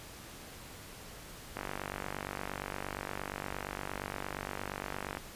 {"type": "click train", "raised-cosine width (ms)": 0.5, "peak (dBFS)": -21, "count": 176, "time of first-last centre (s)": [1.57, 5.171], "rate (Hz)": 48.6, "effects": ["pink hiss -49 dBFS RMS until 5.35 s", "resampled to 32000 Hz"]}